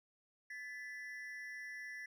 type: ring-modulated tone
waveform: triangle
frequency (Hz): 1864.7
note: A#6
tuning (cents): 0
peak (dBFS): -40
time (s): 0.5-2.06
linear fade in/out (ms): 5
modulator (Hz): 128
effects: none